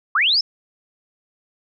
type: linear sweep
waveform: sine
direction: up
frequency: 1053 to 5400 Hz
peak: -14 dBFS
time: 0.15-0.41 s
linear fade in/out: 5 ms
effects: none